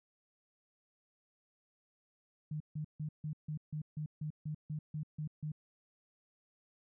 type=tone bursts; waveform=sine; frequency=152.4 Hz; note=D#3; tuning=36 cents flat; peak=-36 dBFS; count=13; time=2.51-5.519 s; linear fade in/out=5 ms; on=93 ms; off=150 ms; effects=none